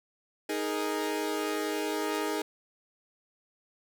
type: chord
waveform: sawtooth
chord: D# suspended fourth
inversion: none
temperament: equal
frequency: 311.1 / 415.3 / 466.2 Hz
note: D#4 / G#4 / A#4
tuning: 0 / 0 / 0 cents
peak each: -29 / -29 / -33 dBFS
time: 0.49-2.42 s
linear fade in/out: 5 ms
effects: none